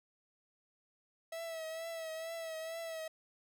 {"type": "tone with vibrato", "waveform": "45% pulse", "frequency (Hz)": 651, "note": "E5", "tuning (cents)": -22, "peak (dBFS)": -40, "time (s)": [1.32, 3.08], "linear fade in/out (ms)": 5, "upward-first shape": "triangle", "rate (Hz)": 2.2, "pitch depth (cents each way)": 46, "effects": []}